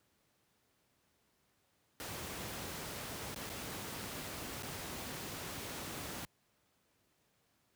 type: noise with dropouts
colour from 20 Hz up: pink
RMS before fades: -43 dBFS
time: 2-6.25 s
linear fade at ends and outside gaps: 0 ms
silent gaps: 3.345-3.361 / 3.493-3.499 / 4.624-4.632 s
effects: pink hiss -75 dBFS RMS until 7.75 s + high-pass 80 Hz 12 dB/octave